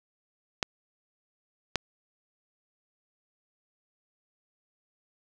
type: clicks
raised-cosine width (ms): 0.2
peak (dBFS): -8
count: 2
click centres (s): 0.628 / 1.757
effects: none